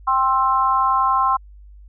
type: tone with amplitude modulation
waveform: sine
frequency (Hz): 1055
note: C6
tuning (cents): +14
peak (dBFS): -10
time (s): 0.07-1.37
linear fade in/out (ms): 10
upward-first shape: sine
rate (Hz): 269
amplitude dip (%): 100
effects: added 50 Hz sine -40 dBFS peak until 1.88 s